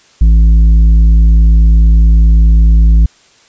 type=tone with tanh clipping; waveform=triangle; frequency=54.7 Hz; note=A1; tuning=9 cents flat; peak=-4 dBFS; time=0.21-3.06 s; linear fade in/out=5 ms; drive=11 dB; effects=white hiss -46 dBFS RMS until 3.48 s + resampled to 16000 Hz